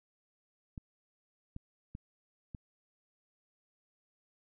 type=clicks; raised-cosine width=5 ms; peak=-30 dBFS; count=4; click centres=0.778 / 1.564 / 1.951 / 2.548 s; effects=none